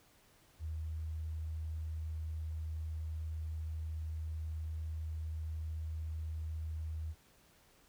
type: tone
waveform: sine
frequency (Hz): 79.1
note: D#2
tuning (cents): +29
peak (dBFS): -37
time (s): 0.59-7.15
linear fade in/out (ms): 50
effects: pink hiss -66 dBFS RMS until 7.88 s